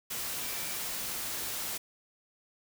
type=tone in noise; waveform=sine; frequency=2328 Hz; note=D7; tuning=16 cents flat; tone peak=-47 dBFS; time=0.42-0.78 s; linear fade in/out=10 ms; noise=white; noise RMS=-36 dBFS; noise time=0.1-1.78 s; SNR=-14 dB; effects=none